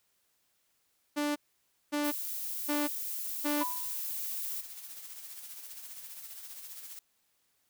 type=tone bursts; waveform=sawtooth; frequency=293.7 Hz; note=D4; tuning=in tune; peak=-25 dBFS; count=4; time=1.16-3.64 s; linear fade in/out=20 ms; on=200 ms; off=560 ms
type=noise; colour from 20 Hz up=violet; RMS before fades=-37 dBFS; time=2.03-4.62 s; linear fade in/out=20 ms
type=noise with tremolo; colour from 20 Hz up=blue; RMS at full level=-44 dBFS; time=3.5-6.99 s; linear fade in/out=2 ms; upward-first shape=sine; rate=15 Hz; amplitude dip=45%
type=tone with exponential decay; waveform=sine; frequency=989 Hz; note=B5; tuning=2 cents sharp; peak=-29 dBFS; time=3.61-4 s; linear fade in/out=1 ms; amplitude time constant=84 ms
effects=white hiss -74 dBFS RMS until 7.69 s